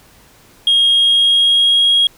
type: tone with pitch glide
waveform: sine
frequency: 3257 to 3285 Hz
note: G#7 to G#7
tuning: -34 to -20 cents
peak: -7 dBFS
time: 0.67-2.07 s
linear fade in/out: 2 ms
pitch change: +14 cents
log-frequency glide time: 0.9-1.9 s
effects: tanh soft clip ceiling -6 dBFS + pink hiss -47 dBFS RMS until 2.17 s